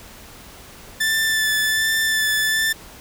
sawtooth tone with vibrato, 1760 Hz, A6, in tune, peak -14 dBFS, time 1-2.73 s, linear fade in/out 10 ms, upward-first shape sine, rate 1.3 Hz, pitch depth 17 cents each way, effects pink hiss -42 dBFS RMS until 3 s

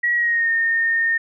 sine tone with pitch glide, 1917 to 1831.5 Hz, A#6 to A#6, +48 to -31 cents, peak -16 dBFS, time 0.03-1.18 s, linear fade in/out 10 ms, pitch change -79 cents, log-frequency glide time 0.14-0.5 s, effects none

